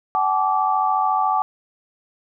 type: tone cluster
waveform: sine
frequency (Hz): 761 / 855 / 1164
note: F#5 / A5 / D6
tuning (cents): +48 / -50 / -16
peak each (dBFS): -21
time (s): 0.15-1.42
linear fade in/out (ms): 0
effects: none

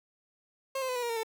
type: tone with pitch steps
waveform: 30% pulse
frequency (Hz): 536 / 519.8 / 504.2 / 489 / 474.2 / 459.9 / 446.1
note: C5 / C5 / B4 / B4 / A#4 / A#4 / A4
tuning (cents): +42 / -11 / +36 / -17 / +30 / -23 / +24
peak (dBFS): -28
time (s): 0.75-1.233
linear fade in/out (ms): 5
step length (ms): 69
effects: none

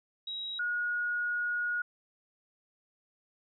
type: tone pair in turn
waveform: sine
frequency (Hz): 3837 / 1445.2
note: A#7 / F#6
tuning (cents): +49 / -41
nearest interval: octave + perfect fourth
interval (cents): 1690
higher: first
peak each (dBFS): -35 / -29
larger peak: second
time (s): 0.27-0.59 / 0.59-1.82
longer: second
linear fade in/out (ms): 5
effects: none

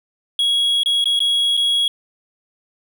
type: tone with dropouts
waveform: triangle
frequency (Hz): 3322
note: G#7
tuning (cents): 0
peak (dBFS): -13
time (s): 0.39-1.88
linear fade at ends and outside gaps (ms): 2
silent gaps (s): 0.834-0.859 / 1.042-1.056 / 1.192-1.203 / 1.569-1.574
effects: none

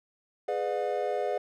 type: chord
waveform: triangle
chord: G# diminished seventh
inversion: none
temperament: just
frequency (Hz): 415.3 / 498.4 / 598 / 717.6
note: G#4 / B4 / D5 / F5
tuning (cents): 0 / +16 / +31 / +47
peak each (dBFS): -31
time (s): 0.48-1.38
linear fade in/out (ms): 5
effects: none

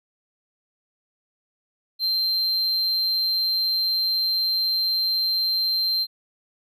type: tone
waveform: triangle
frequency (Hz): 4142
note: C8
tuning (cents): -18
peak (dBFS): -19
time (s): 1.99-6.07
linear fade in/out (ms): 50
effects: none

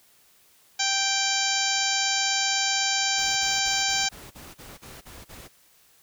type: harmonic tone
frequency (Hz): 784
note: G5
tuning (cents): 0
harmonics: 1 / 2 / 3 / 4 / 5 / 6 / 7 / 8 / 9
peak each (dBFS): -31 / -31 / -31 / -31 / -31 / -31 / -31 / -31 / -31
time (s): 0.79-4.09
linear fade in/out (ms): 10
type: noise bursts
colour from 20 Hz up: pink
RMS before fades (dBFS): -44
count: 10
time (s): 3.17-5.485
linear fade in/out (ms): 20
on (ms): 200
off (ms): 35
effects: white hiss -59 dBFS RMS until 6.02 s

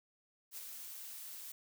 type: noise with ADSR envelope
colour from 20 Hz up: blue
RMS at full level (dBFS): -44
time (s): 0.51-1.52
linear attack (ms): 62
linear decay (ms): 27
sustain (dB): -4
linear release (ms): 3
effects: none

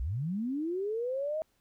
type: linear sweep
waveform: sine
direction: up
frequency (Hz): 51.91 to 641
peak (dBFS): -30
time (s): 0-1.42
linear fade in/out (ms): 0
effects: pink hiss -73 dBFS RMS until 1.6 s

